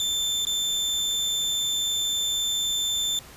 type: tone with dropouts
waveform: 30% pulse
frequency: 3548 Hz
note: A7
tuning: 14 cents sharp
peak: -21 dBFS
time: 0-3.19 s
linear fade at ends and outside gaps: 1 ms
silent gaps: 0.451-0.469 s
effects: pink hiss -46 dBFS RMS until 3.36 s + resampled to 32000 Hz